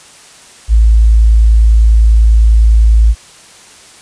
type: tone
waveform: sine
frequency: 55 Hz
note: A1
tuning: in tune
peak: -3 dBFS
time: 0.68-3.15 s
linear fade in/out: 50 ms
effects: white hiss -38 dBFS RMS until 4.01 s + resampled to 22050 Hz